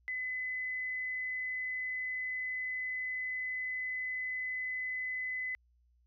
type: tone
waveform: sine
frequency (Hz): 2017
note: B6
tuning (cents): +36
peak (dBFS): -34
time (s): 0.08-5.55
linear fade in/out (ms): 0
effects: added 60 Hz sine -66 dBFS peak until 6.06 s